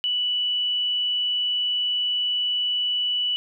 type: tone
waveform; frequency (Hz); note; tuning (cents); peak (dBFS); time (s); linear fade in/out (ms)
sine; 2960; F#7; 0; -21; 0.04-3.36; 0
effects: none